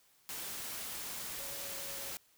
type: tone in noise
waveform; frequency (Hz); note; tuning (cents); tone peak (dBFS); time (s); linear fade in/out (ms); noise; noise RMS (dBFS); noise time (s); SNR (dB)
sine; 554.4; C#5; 0; -52; 1.39-2.11; 0; white; -42; 0.29-2.17; -13
effects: white hiss -68 dBFS RMS until 2.37 s